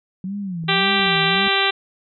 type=tone with vibrato; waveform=sine; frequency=181.6 Hz; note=F#3; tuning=32 cents flat; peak=-24 dBFS; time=0.24-1.48 s; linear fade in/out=2 ms; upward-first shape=sine; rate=1.8 Hz; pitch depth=200 cents each way
type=clicks; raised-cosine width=3 ms; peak=-29 dBFS; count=7; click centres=0.638 / 0.997 / 1.069 / 1.161 / 1.242 / 1.353 / 1.465 s
type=harmonic tone; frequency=392 Hz; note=G4; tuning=in tune; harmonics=1 / 2 / 3 / 4 / 5 / 6 / 7 / 8 / 9 / 10; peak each=-25 / -25 / -25 / -25 / -25 / -25 / -25 / -25 / -25 / -25 dBFS; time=0.68-1.71 s; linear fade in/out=10 ms
effects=none